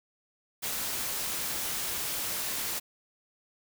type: noise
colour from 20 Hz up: white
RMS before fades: -33 dBFS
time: 0.62-2.8 s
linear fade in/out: 20 ms
effects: none